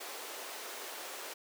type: high-pass noise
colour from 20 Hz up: pink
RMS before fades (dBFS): -44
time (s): 0-1.34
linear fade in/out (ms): 10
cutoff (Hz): 400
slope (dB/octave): 24
effects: none